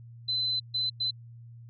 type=tone bursts at uneven times; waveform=sine; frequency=4040 Hz; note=B7; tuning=39 cents sharp; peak=-26 dBFS; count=3; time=0.28-0.6 / 0.74-0.9 / 1-1.11 s; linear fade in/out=10 ms; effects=added 117 Hz sine -45 dBFS peak until 1.69 s